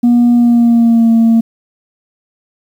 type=tone with pitch glide; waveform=sine; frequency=240 to 228 Hz; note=B3 to A#3; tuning=-49 to -38 cents; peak=-3 dBFS; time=0.03-1.41 s; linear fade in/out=10 ms; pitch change=-89 cents; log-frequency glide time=0.35-1.11 s; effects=tanh soft clip ceiling -4 dBFS + 7-bit